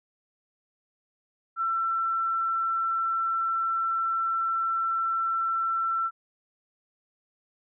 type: tone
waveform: sine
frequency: 1343 Hz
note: E6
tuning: 32 cents sharp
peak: -24 dBFS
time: 1.56-6.11 s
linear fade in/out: 50 ms
effects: none